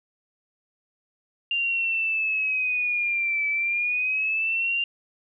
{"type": "linear two-way sweep", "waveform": "sine", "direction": "down then up", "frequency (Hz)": [2794, 2302, 2794], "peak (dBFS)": -22, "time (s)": [1.51, 4.84], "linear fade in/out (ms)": 2, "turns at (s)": 3.48, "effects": []}